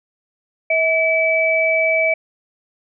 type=tone pair together; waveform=sine; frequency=644.9 / 2298 Hz; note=E5 / D7; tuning=-38 / -38 cents; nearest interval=octave + minor seventh; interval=2200 cents; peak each=-17 / -16 dBFS; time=0.7-2.14 s; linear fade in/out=5 ms; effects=none